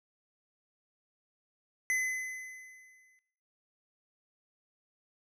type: tone with exponential decay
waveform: square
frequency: 2030 Hz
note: B6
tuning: 47 cents sharp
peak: -27 dBFS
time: 1.9-3.19 s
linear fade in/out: 0 ms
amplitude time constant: 280 ms
effects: noise-tail reverb RT60 0.8 s tail -18 dB re dry + low-pass 12000 Hz 12 dB/octave